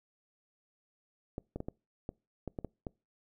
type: clicks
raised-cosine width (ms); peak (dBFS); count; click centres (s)
2; -24; 9; 1.381 / 1.56 / 1.604 / 1.685 / 2.091 / 2.477 / 2.588 / 2.647 / 2.868
effects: noise-tail reverb RT60 0.3 s tail -26 dB re dry